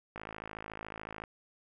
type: click train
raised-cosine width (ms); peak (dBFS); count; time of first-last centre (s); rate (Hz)
0.5; -26; 59; 0.16-1.238; 53.8
effects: none